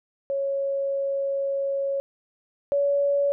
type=tone pair in turn; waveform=sine; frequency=552 / 565.6 Hz; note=C#5 / C#5; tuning=-7 / +35 cents; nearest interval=unison; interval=42 cents; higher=second; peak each=-23 / -19 dBFS; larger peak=second; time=0.3-2 / 2.72-3.32 s; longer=first; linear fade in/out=0 ms; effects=none